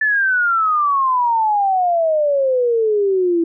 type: exponential sweep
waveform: sine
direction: down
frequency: 1760 to 329.6 Hz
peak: -13 dBFS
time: 0.01-3.44 s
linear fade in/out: 5 ms
effects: none